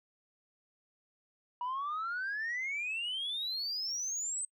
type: exponential sweep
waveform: sine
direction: up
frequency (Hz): 961 to 8280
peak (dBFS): -32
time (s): 1.61-4.45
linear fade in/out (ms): 2
effects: noise-tail reverb RT60 0.1 s tail -24 dB re dry + tanh soft clip ceiling -31 dBFS